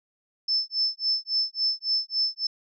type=tone with tremolo; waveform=sine; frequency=5274 Hz; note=E8; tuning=in tune; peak=-20 dBFS; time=0.48-2.47 s; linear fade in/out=5 ms; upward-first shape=sine; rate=3.6 Hz; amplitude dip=100%; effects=none